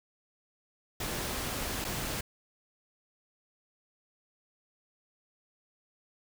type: noise with dropouts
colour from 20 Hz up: pink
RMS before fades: -35 dBFS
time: 1-2.21 s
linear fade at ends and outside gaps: 5 ms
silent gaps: 1.844-1.848 s
effects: none